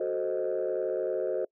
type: chord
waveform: sine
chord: F# diminished seventh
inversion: none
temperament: equal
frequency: 370 / 440 / 523.3 / 622.3 Hz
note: F#4 / A4 / C5 / Eb5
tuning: 0 / 0 / 0 / 0 cents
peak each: -31 / -32 / -31 / -33 dBFS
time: 0-1.45 s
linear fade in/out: 5 ms
effects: noise-tail reverb RT60 0.1 s tail -25 dB re dry + tanh soft clip ceiling -21 dBFS